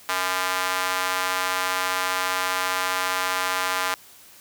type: tone with high-pass filter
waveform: square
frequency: 92.5 Hz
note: F#2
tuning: in tune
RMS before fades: -25 dBFS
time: 0.09-3.94 s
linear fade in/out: 0 ms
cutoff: 1100 Hz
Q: 1.4
effects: white hiss -49 dBFS RMS until 4.4 s + high-pass 60 Hz 12 dB/octave